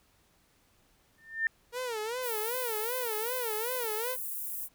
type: tone with exponential growth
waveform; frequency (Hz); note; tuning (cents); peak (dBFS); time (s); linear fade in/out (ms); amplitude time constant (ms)
sine; 1800; A6; +39; -22; 1.18-1.47; 1; 61
type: tone with vibrato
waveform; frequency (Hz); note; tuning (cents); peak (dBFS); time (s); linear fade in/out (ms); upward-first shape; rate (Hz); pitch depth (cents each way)
sawtooth; 466.2; A#4; 0; -29; 1.72-4.17; 50; sine; 2.6; 160
type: high-pass noise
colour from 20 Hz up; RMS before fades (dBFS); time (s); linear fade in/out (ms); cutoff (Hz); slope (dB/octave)
white; -37; 2.21-4.69; 50; 10000; 24
effects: pink hiss -67 dBFS RMS until 4.74 s